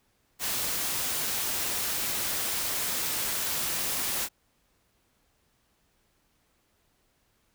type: noise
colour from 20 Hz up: white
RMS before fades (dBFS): -30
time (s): 0.39-4.29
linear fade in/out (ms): 50
effects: pink hiss -70 dBFS RMS until 7.54 s